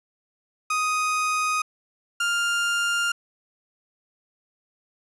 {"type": "tone pair in turn", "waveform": "30% pulse", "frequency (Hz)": [1248, 1400.8], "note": ["D#6", "F6"], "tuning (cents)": [5, 5], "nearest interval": "major second", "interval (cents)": 200, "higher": "second", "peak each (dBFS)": -19, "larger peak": "neither", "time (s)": [[0.7, 1.62], [2.2, 3.12]], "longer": "neither", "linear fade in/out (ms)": 5, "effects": ["resampled to 24000 Hz", "10-bit"]}